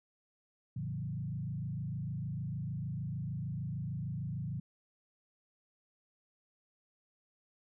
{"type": "tone with frequency modulation", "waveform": "sine", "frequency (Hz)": 138.59, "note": "C#3", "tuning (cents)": 0, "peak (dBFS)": -35, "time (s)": [0.76, 4.6], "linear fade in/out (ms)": 5, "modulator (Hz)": 26.6, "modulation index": 1.4, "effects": []}